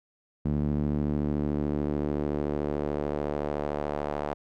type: tone with band-pass filter sweep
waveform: sawtooth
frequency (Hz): 73.6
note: D2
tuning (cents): +4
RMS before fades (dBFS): -29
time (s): 0.45-4.34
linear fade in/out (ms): 5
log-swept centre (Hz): 200 to 700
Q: 1.5
effects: none